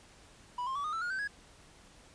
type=tone with pitch steps; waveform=triangle; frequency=983 / 1059.7 / 1142.3 / 1231.4 / 1327.4 / 1430.9 / 1542.5 / 1662.8 Hz; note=B5 / C6 / D6 / D#6 / E6 / F6 / G6 / G#6; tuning=-8 / +22 / -48 / -18 / +12 / +42 / -28 / +2 cents; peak=-31 dBFS; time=0.58-1.276 s; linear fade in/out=5 ms; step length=87 ms; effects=pink hiss -58 dBFS RMS until 2.14 s + resampled to 22050 Hz